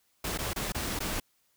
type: noise with dropouts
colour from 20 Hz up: pink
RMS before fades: -33 dBFS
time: 0.24-1.2 s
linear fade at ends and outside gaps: 5 ms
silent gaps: 0.377-0.387 / 0.534-0.56 / 0.722-0.746 / 0.991-1.003 s
effects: white hiss -71 dBFS RMS until 1.56 s